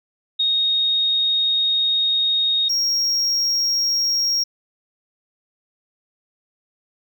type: tone pair in turn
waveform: sine / triangle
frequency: 3729 / 5587 Hz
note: A#7 / F8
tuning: 0 / 0 cents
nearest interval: perfect fifth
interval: 700 cents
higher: second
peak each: -16 dBFS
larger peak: neither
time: 0.39-2.69 / 2.69-4.44 s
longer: first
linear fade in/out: 10 ms
effects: none